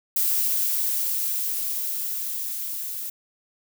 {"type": "noise with level ramp", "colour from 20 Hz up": "violet", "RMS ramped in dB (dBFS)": [-22, -32], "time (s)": [0.16, 3.1], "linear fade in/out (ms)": 5, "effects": []}